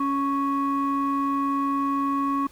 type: tone pair together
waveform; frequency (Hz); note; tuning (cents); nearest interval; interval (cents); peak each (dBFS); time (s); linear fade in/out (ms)
sine; 278 / 1108.7; C#4 / C#6; +5 / 0; 2 octaves; 2395; -23; 0-2.47; 5
effects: tanh soft clip ceiling -17 dBFS + pink hiss -53 dBFS RMS until 2.51 s